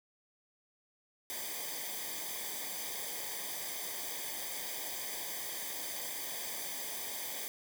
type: noise with comb filter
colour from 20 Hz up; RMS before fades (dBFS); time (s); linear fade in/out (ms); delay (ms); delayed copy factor
white; -40; 1.3-7.48; 0; 0.73; -0.85
effects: none